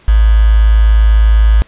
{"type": "tone with quantisation", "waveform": "sine", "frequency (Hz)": 54, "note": "A1", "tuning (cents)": -32, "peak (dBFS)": -4, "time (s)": [0.08, 1.62], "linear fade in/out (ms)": 0, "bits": 4, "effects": ["pink hiss -45 dBFS RMS until 1.67 s", "resampled to 8000 Hz"]}